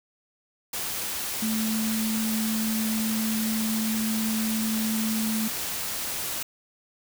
sine tone in noise, 220 Hz, A3, in tune, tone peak -25 dBFS, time 1.42-5.48 s, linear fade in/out 5 ms, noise white, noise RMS -31 dBFS, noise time 0.73-6.43 s, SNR +3 dB, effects none

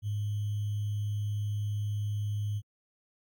sine tone with sample-and-hold, 103.83 Hz, G#2, in tune, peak -29 dBFS, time 0.02-2.62 s, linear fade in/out 50 ms, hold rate 3150 Hz, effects Opus 48 kbps

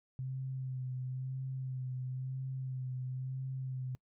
sine tone with vibrato, 129.9 Hz, C3, 12 cents flat, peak -36 dBFS, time 0.19-3.95 s, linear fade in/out 0 ms, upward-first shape sine, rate 0.99 Hz, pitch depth 28 cents each way, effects noise-tail reverb RT60 0.1 s tail -24 dB re dry

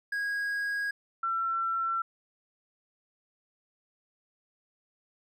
triangle / sine tone pair in turn, 1645 / 1348.5 Hz, G#6 / E6, -17 / +39 cents, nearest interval minor third, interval 344 cents, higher first, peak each -27 dBFS, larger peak neither, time 0.12-0.91 / 1.23-2.02 s, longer neither, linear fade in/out 5 ms, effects none

